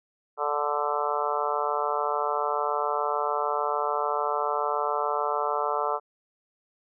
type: harmonic tone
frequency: 146.83 Hz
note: D3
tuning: in tune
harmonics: 3 / 4 / 5 / 6 / 7 / 8 / 9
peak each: -32 / -32 / -32 / -32 / -32 / -32 / -32 dBFS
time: 0.37-6 s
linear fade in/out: 50 ms
effects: none